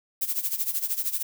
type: noise with tremolo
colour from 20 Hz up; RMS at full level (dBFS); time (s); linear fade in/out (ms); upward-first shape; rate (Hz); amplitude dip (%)
violet; -25; 0.21-1.23; 10; sine; 13; 80
effects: none